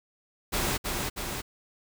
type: noise with echo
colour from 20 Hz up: pink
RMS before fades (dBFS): -28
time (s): 0.52-0.78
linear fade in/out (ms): 20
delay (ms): 320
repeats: 2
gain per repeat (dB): -3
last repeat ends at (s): 1.42
effects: none